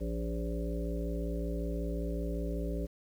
harmonic tone with a mistuned harmonic, 57.4 Hz, A#1, 26 cents flat, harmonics 1 / 3 / 5 / 7 / 9 / 10, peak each -34 / -39 / -41 / -42 / -44 / -44 dBFS, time 0-2.87 s, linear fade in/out 20 ms, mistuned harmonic 9, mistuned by -27 cents, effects 10-bit

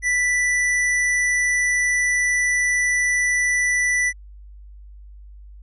square tone, 1975.5 Hz, B6, in tune, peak -18 dBFS, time 0.02-4.13 s, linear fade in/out 50 ms, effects added 50 Hz sine -39 dBFS peak until 5.62 s + resampled to 24000 Hz

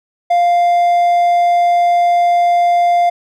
triangle tone, 698.5 Hz, F5, in tune, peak -7 dBFS, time 0.3-3.1 s, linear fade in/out 10 ms, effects none

